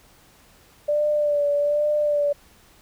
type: tone with vibrato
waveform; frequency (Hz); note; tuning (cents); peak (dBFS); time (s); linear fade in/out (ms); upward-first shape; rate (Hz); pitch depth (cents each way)
sine; 587.3; D5; 0; -18; 0.88-2.33; 10; sine; 1.2; 31
effects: pink hiss -54 dBFS RMS until 2.81 s